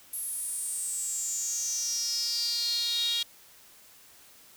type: tone with high-pass filter sweep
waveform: sawtooth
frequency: 470 Hz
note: A#4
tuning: 14 cents sharp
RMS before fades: -31 dBFS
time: 0.13-3.23 s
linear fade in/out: 5 ms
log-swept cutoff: 11000 to 3500 Hz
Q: 9.4
effects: white hiss -55 dBFS RMS until 4.56 s